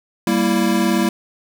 square chord, E diminished, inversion first, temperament equal with one note detuned, 196 / 233.1 / 332.1 Hz, G3 / Bb3 / E4, 0 / 0 / +13 cents, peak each -20 dBFS, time 0.27-1.09 s, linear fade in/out 2 ms, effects none

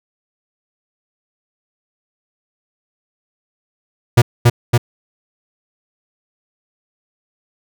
45% pulse tone with echo, 119.6 Hz, A#2, 45 cents sharp, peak -4 dBFS, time 4.17-4.22 s, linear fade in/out 10 ms, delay 280 ms, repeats 2, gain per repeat -2 dB, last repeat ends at 4.78 s, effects none

